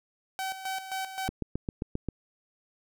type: tone with tremolo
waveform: sawtooth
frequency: 764 Hz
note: G5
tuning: 45 cents flat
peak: -27 dBFS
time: 0.39-1.28 s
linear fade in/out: 0 ms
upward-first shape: square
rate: 3.8 Hz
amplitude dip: 65%
type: click train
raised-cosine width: 3 ms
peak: -18 dBFS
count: 7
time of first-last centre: 1.29-2.087 s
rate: 7.53 Hz
effects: none